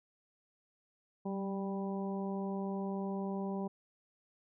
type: harmonic tone with a mistuned harmonic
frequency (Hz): 196.3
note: G3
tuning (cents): +3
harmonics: 1 / 2 / 3 / 4 / 5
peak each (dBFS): -36 / -41 / -46 / -46 / -48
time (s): 1.25-3.68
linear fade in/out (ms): 10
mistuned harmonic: 1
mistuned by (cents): -26
effects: none